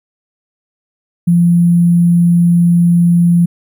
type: tone with sample-and-hold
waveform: sine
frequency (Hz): 172.5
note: F3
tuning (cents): -21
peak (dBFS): -6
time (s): 1.27-3.46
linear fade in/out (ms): 10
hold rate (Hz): 11025
effects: none